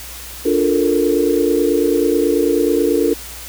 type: chord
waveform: sine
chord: Bb major seventh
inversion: first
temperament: just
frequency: 291.4 / 349.6 / 437 / 466.2 Hz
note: D4 / F4 / A4 / Bb4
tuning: -13 / +2 / -12 / 0 cents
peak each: -18 dBFS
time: 0.45-3.14 s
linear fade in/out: 10 ms
effects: added 60 Hz sine -37 dBFS peak until 3.48 s + white hiss -33 dBFS RMS until 3.48 s